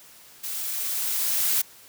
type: noise with level ramp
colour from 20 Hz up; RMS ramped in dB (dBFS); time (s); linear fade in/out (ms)
blue; -32 to -22; 0.43-1.62; 10
effects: white hiss -50 dBFS RMS until 1.88 s + high-pass 60 Hz 12 dB/octave